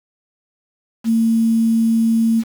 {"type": "tone with quantisation", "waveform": "sine", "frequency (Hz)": 226.6, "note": "A#3", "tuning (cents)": -49, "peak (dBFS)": -12, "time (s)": [1.04, 2.44], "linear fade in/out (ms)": 50, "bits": 6, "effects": []}